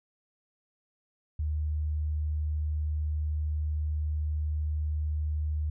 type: tone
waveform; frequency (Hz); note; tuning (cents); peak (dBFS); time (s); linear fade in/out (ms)
sine; 76.1; D#2; -38; -27; 1.39-5.7; 5
effects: none